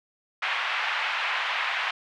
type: band-pass noise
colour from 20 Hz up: white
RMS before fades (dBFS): -28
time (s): 0.42-1.91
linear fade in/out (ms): 5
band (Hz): 800 to 2800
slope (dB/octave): 24
effects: none